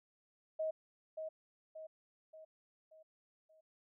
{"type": "tone with echo", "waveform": "sine", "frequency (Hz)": 632, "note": "D#5", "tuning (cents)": 27, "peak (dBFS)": -34, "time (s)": [0.59, 0.71], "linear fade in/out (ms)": 10, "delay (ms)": 580, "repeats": 5, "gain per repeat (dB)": -6, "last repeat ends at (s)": 3.61, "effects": []}